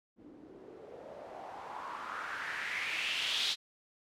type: noise with low-pass filter sweep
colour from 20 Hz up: blue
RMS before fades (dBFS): -39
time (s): 0.16-3.56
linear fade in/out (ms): 50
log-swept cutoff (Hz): 270 to 3900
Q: 3.7
effects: none